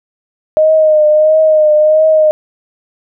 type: tone with vibrato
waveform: sine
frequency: 618 Hz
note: D#5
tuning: 12 cents flat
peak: -5 dBFS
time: 0.57-2.31 s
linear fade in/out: 0 ms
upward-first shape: triangle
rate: 1.5 Hz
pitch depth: 42 cents each way
effects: none